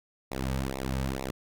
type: tone with flanger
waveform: sawtooth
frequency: 66.1 Hz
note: C2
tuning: 18 cents sharp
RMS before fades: -32 dBFS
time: 0.31-1.31 s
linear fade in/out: 5 ms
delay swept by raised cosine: 0.63 to 2.93 ms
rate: 2.2 Hz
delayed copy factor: -1
effects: none